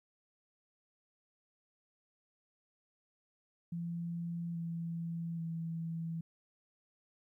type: tone with pitch steps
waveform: sine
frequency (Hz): 170 / 167.37 / 164.78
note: F3 / E3 / E3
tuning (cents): -46 / +27 / 0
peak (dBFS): -36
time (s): 3.72-6.21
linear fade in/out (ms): 5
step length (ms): 830
effects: 13-bit